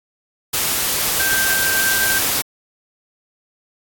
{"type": "tone in noise", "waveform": "sine", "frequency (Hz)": 1568, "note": "G6", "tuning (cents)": 0, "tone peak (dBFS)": -18, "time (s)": [1.19, 2.19], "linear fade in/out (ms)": 10, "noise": "white", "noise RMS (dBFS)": -19, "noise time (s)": [0.53, 2.42], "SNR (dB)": -2, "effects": ["AAC 64 kbps"]}